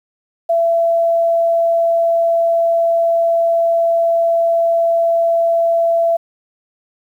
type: tone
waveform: sine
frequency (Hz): 671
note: E5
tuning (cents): +31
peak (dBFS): -11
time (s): 0.49-6.17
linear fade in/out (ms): 10
effects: 8-bit